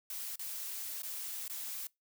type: noise with dropouts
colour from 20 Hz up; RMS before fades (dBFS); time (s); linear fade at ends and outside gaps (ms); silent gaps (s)
blue; -41; 0.1-1.87; 2; 0.358-0.393 / 1.021-1.032 / 1.48-1.497
effects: noise-tail reverb RT60 0.2 s tail -24 dB re dry